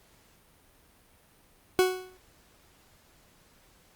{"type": "tone with exponential decay", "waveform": "40% pulse", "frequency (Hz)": 370, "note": "F#4", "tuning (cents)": 0, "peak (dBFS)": -16, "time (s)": [1.79, 2.17], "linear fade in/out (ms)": 0, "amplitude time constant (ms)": 81, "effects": ["pink hiss -61 dBFS RMS until 3.95 s", "Opus 48 kbps"]}